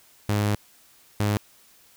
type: tone bursts at uneven times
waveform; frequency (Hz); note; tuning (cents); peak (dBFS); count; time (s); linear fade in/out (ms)
sawtooth; 103.83; G#2; 0; -17; 2; 0.29-0.55 / 1.2-1.37; 0
effects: white hiss -56 dBFS RMS until 1.96 s